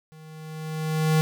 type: tone with level ramp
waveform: square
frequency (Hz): 156.9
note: D#3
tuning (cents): +15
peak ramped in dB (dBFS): -46 to -17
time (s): 0.12-1.21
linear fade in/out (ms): 0
effects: none